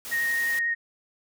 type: noise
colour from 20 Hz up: white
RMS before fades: -37 dBFS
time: 0.05-0.59 s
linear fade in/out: 0 ms
type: tone with vibrato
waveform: sine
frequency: 1864.7 Hz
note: A#6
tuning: in tune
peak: -23 dBFS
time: 0.11-0.75 s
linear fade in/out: 20 ms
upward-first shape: sine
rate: 11 Hz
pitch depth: 10 cents each way
effects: none